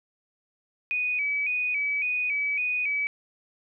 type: tone with vibrato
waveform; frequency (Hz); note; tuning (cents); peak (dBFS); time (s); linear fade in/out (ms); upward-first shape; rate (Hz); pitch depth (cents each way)
sine; 2382; D7; +24; -24; 0.91-3.07; 0; square; 1.8; 71
effects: none